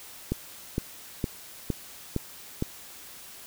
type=click train; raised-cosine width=3 ms; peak=-13 dBFS; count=6; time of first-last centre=0.32-2.624 s; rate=2.17 Hz; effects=white hiss -46 dBFS RMS until 3.46 s